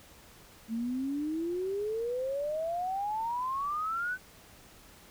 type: exponential sweep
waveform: sine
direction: up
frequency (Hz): 220 to 1531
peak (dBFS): -30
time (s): 0.68-4.18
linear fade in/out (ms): 50
effects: pink hiss -55 dBFS RMS until 5.1 s